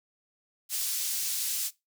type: high-pass noise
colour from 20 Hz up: pink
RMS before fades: -31 dBFS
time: 0.69-1.71 s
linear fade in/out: 50 ms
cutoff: 5400 Hz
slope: 12 dB/octave
effects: noise-tail reverb RT60 0.2 s tail -20 dB re dry